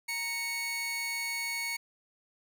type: tone pair together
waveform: sawtooth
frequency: 932.3 / 2217 Hz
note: A#5 / C#7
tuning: 0 / 0 cents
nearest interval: octave + minor third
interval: 1500 cents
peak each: -39 / -29 dBFS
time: 0.08-1.77 s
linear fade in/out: 10 ms
effects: none